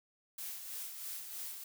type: noise with tremolo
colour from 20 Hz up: blue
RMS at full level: -42 dBFS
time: 0.38-1.64 s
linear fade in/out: 5 ms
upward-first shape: sine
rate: 3.1 Hz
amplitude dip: 45%
effects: none